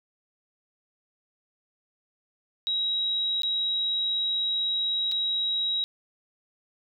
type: tone with dropouts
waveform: sine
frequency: 3839 Hz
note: B7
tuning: 50 cents flat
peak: -24 dBFS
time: 2.67-5.84 s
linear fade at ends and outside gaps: 0 ms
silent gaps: 3.42-3.433 / 5.115-5.12 s
effects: none